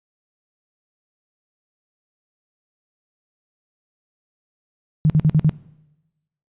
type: tone bursts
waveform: sine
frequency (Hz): 154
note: D#3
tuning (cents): -17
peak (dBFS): -11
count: 5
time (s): 5.05-5.494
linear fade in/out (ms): 0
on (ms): 48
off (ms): 51
effects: noise-tail reverb RT60 1.0 s tail -20 dB re dry + resampled to 8000 Hz